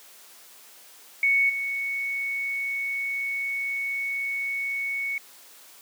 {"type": "tone with level steps", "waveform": "sine", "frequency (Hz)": 2219, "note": "C#7", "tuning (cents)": 1, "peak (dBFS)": [-18, -26], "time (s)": [1.23, 5.18], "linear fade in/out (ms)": 2, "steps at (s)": 1.49, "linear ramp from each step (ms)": 10, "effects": ["white hiss -50 dBFS RMS until 5.81 s", "high-pass 300 Hz 12 dB/octave"]}